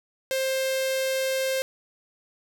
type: tone with notch filter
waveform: sawtooth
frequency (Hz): 528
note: C5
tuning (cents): +16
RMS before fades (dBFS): -26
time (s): 0.31-1.62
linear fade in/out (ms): 0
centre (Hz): 1100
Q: 1.6
effects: none